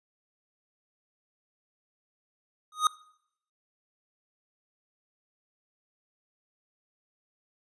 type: tone with exponential growth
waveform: square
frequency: 1244.5 Hz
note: D#6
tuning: in tune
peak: -17 dBFS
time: 2.72-2.87 s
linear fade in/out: 2 ms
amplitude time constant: 32 ms
effects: noise-tail reverb RT60 0.7 s tail -22 dB re dry + resampled to 24000 Hz